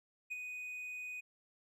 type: tone with ADSR envelope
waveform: triangle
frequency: 2489 Hz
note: D#7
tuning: in tune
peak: -35 dBFS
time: 0.3-1.21 s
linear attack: 20 ms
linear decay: 26 ms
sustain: -5 dB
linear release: 15 ms
effects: none